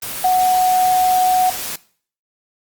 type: tone in noise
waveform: sine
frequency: 738 Hz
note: F#5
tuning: 5 cents flat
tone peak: -11 dBFS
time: 0.24-1.5 s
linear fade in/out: 5 ms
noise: white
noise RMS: -26 dBFS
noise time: 0.02-1.76 s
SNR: +12 dB
effects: noise-tail reverb RT60 0.5 s tail -20 dB re dry + Opus 24 kbps